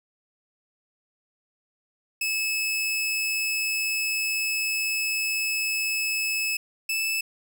sawtooth tone pair in turn, 2598 / 2622 Hz, E7 / E7, -26 / -10 cents, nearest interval unison, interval 16 cents, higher second, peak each -21 dBFS, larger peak neither, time 2.21-6.57 / 6.89-7.21 s, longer first, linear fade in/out 5 ms, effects none

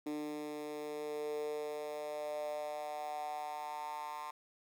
10% pulse tone with high-pass filter sweep, 149.7 Hz, D3, 33 cents sharp, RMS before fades -41 dBFS, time 0.06-4.31 s, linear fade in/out 5 ms, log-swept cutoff 310 to 1000 Hz, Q 6.2, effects none

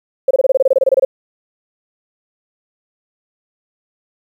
sine tone bursts, 532 Hz, C5, 29 cents sharp, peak -7 dBFS, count 15, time 0.28-1.05 s, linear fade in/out 5 ms, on 28 ms, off 25 ms, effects 8-bit

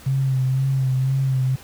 sine tone with vibrato, 132.5 Hz, C3, 22 cents sharp, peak -17 dBFS, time 0.06-1.56 s, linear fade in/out 10 ms, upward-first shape sine, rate 2 Hz, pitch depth 35 cents each way, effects pink hiss -44 dBFS RMS until 1.63 s

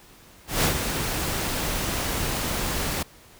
pink noise with ADSR envelope, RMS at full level -20 dBFS, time 0.47-3.03 s, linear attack 170 ms, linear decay 93 ms, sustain -7 dB, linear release 7 ms, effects pink hiss -51 dBFS RMS until 3.39 s

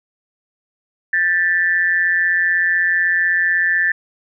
sine tone with amplitude modulation, 1767 Hz, A6, 7 cents sharp, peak -10 dBFS, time 1.13-3.92 s, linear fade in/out 5 ms, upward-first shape sine, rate 176 Hz, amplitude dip 75%, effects none

